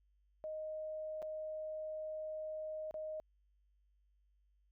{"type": "tone with dropouts", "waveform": "sine", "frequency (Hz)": 622.3, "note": "D#5", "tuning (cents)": 0, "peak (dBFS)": -40, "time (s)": [0.44, 3.2], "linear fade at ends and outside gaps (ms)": 0, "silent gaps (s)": [[1.22, 1.226], [2.91, 2.942]], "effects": ["added 50 Hz sine -70 dBFS peak until 4.71 s"]}